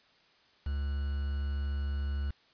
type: tone with quantisation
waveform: triangle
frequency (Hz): 70.7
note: C#2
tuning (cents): +35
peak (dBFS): -28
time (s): 0.66-2.31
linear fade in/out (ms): 5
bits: 8
effects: white hiss -64 dBFS RMS until 2.53 s + resampled to 11025 Hz